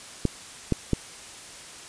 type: clicks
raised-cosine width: 3 ms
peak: -8 dBFS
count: 3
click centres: 0.253 / 0.723 / 0.933 s
effects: white hiss -43 dBFS RMS until 1.88 s + resampled to 22050 Hz